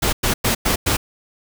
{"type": "noise bursts", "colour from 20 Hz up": "pink", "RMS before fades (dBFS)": -18, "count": 5, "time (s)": [0.02, 0.97], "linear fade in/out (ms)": 10, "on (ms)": 110, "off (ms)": 100, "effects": []}